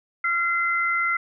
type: tone pair together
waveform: sine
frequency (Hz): 1375 / 2055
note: F6 / C7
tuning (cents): -27 / -32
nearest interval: perfect fifth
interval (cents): 695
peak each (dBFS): -23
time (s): 0.24-1.17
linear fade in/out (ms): 5
effects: none